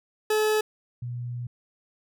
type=tone pair in turn; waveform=40% pulse / sine; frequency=429.4 / 121.44 Hz; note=A4 / B2; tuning=-42 / -29 cents; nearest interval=octave + minor seventh; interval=2187 cents; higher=first; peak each=-20 / -30 dBFS; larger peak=first; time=0.3-0.61 / 1.02-1.47 s; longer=second; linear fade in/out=5 ms; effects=none